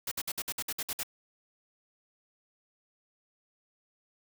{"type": "noise bursts", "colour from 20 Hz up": "white", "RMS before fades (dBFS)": -34, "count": 10, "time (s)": [0.07, 1.033], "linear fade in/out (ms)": 5, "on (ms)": 45, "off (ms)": 57, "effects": []}